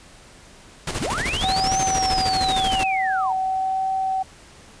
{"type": "noise with tremolo", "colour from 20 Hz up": "pink", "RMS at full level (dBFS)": -25, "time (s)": [0.87, 2.84], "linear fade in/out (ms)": 5, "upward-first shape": "square", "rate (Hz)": 13, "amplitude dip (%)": 55}
{"type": "linear two-way sweep", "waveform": "sine", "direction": "up then down", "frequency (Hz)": [62.1, 6380, 850], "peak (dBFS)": -24, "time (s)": [1, 3.33], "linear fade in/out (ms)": 5, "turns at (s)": 1.8}
{"type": "tone with vibrato", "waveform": "sine", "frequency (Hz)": 761, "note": "F#5", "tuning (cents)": 48, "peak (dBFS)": -20, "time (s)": [1.43, 4.23], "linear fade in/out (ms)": 10, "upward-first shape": "triangle", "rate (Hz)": 0.9, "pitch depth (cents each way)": 10}
{"effects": ["pink hiss -47 dBFS RMS until 4.8 s", "resampled to 22050 Hz"]}